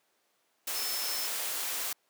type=tone in noise; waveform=sine; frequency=5274 Hz; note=E8; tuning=in tune; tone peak=-36 dBFS; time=0.75-1.27 s; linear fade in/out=5 ms; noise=white; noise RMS=-34 dBFS; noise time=0.67-1.93 s; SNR=-5 dB; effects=pink hiss -72 dBFS RMS until 2.09 s + high-pass 400 Hz 12 dB/octave